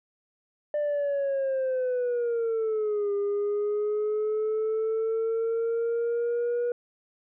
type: linear two-way sweep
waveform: sine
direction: down then up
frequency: 596 to 403.4 to 483.1 Hz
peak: -22 dBFS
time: 0.74-6.72 s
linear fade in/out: 2 ms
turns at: 3.13 s
effects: tanh soft clip ceiling -23 dBFS